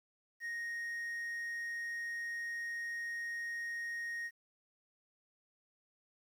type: tone with quantisation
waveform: triangle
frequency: 1867 Hz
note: A#6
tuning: 2 cents sharp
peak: -36 dBFS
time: 0.4-4.31 s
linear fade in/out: 50 ms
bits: 11
effects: none